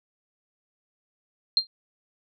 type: tone with exponential decay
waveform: sine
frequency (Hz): 4186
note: C8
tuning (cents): 0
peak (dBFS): -13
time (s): 1.57-1.67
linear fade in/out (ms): 1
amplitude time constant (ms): 20
effects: none